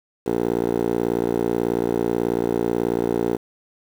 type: tone with band-pass filter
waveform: 10% pulse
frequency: 58.3 Hz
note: A#1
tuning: 1 cent sharp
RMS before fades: -22 dBFS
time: 0.26-3.37 s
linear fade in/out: 10 ms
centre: 450 Hz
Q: 2.8
effects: 7-bit